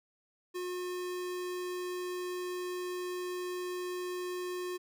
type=tone; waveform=square; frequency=360.5 Hz; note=F#4; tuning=45 cents flat; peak=-36 dBFS; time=0.54-4.78 s; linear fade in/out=20 ms; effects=none